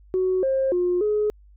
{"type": "tone with pitch steps", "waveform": "sine", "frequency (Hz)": [372, 533, 356.6, 421.5], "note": ["F#4", "C5", "F4", "G#4"], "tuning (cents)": [9, 32, 36, 26], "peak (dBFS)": -18, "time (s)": [0.14, 1.3], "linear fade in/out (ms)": 0, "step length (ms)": 290, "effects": ["tanh soft clip ceiling -14 dBFS", "added 50 Hz sine -48 dBFS peak until 1.56 s"]}